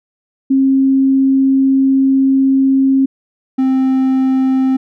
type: tone pair in turn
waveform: sine / triangle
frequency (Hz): 268.4 / 262.9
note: C4 / C4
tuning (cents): +44 / +8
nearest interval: unison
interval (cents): 36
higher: first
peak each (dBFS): -8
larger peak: neither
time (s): 0.5-3.06 / 3.58-4.77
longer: first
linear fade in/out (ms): 10
effects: none